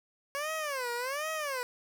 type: tone with vibrato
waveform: 15% pulse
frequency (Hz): 550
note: C#5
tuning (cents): -14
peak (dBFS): -26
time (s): 0.35-1.63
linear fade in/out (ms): 0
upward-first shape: sine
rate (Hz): 1.3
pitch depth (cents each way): 250
effects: none